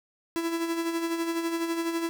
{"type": "tone with tremolo", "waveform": "45% pulse", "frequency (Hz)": 333.2, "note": "E4", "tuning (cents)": 19, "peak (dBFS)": -25, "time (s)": [0.36, 2.09], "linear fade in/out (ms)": 0, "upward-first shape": "sine", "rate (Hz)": 12, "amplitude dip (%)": 50, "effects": []}